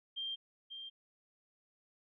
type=tone with echo; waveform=sine; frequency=3179 Hz; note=G7; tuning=24 cents sharp; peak=-37 dBFS; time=0.16-0.36 s; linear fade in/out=20 ms; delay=540 ms; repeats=1; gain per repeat=-7 dB; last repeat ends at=0.9 s; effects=none